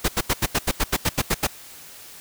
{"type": "noise bursts", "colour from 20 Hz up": "pink", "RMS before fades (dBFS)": -20, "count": 12, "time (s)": [0.04, 1.471], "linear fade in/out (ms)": 10, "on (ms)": 45, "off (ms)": 81, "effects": ["white hiss -43 dBFS RMS until 2.2 s"]}